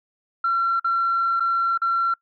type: tone with dropouts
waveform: sine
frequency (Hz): 1361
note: F6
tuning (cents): -45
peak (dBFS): -17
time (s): 0.44-2.14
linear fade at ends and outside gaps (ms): 5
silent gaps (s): 0.797-0.844 / 1.398-1.404 / 1.777-1.817
effects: noise-tail reverb RT60 0.1 s tail -24 dB re dry + tanh soft clip ceiling -14 dBFS